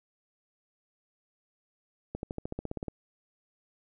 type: accelerating click train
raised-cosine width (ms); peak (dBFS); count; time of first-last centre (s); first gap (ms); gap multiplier
2; -21; 12; 2.15-2.883; 81; 0.96
effects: none